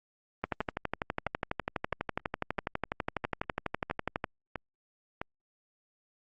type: two click trains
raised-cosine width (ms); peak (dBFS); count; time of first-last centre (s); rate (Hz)
0.5; -15 / -19; 47 / 8; 0.44-4.242 / 0.61-5.215; 12.1 / 1.52
effects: Opus 24 kbps